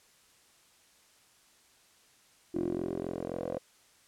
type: tone with band-pass filter sweep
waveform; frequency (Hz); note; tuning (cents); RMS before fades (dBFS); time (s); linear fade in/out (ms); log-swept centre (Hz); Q
10% pulse; 43.77; F1; +5; -35; 2.54-3.59; 10; 340 to 510; 8
effects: white hiss -63 dBFS RMS until 4.07 s + low-pass 10000 Hz 12 dB/octave